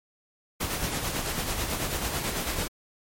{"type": "noise with tremolo", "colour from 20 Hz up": "pink", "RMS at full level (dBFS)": -28, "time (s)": [0.6, 2.68], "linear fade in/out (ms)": 10, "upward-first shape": "sine", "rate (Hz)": 9.1, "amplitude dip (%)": 45, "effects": ["MP3 64 kbps"]}